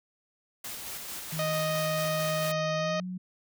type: noise with tremolo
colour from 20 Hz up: white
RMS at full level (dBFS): -38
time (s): 0.64-2.52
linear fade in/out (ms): 5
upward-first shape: square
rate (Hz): 4.5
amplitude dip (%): 25
type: tone with pitch glide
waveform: sine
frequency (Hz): 159.3 to 182.99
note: D#3 to F#3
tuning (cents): +41 to -19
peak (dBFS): -33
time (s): 1.32-3.18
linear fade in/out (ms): 10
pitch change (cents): +240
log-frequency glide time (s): 2.78-3.05
type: harmonic tone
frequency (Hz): 622.3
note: D#5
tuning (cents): 0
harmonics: 1 / 2 / 3 / 4 / 5 / 6 / 7 / 8 / 9 / 10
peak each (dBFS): -29 / -35 / -39 / -41 / -43 / -45 / -46 / -47 / -48 / -49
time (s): 1.39-3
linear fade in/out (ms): 2
effects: none